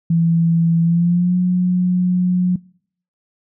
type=tone with pitch glide; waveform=sine; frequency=166.6 to 180.63 Hz; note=E3 to F#3; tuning=+19 to -41 cents; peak=-12 dBFS; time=0.1-2.56 s; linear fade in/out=5 ms; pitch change=+140 cents; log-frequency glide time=0.82-1.36 s; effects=noise-tail reverb RT60 0.6 s tail -24 dB re dry